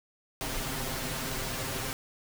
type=noise with comb filter; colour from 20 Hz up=pink; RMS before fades=-34 dBFS; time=0.41-1.93 s; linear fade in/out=0 ms; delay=7.6 ms; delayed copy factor=+0.8; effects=none